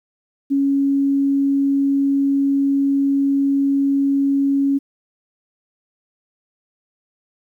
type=tone; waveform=sine; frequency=277.2 Hz; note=C#4; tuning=in tune; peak=-14 dBFS; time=0.5-4.79 s; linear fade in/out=20 ms; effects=9-bit